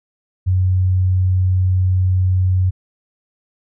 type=tone; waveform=sine; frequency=92.5 Hz; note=F#2; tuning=in tune; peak=-12 dBFS; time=0.46-2.71 s; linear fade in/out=20 ms; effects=none